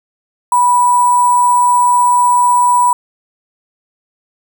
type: tone with sample-and-hold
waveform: sine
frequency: 982 Hz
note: B5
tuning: 10 cents flat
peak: -7 dBFS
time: 0.52-2.93 s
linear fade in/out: 2 ms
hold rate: 8820 Hz
effects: none